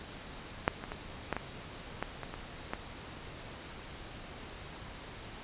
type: clicks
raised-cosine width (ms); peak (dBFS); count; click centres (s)
0.5; -9 / -24 / -23 / -15 / -18 / -17 / -24 / -26 / -18; 9; 0.679 / 0.839 / 0.919 / 1.327 / 1.366 / 2.026 / 2.233 / 2.34 / 2.735
effects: pink hiss -46 dBFS RMS until 5.43 s + resampled to 8000 Hz